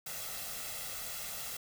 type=noise with comb filter; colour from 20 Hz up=white; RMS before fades=-41 dBFS; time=0.06-1.57 s; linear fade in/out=5 ms; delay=1.5 ms; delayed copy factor=+0.6; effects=none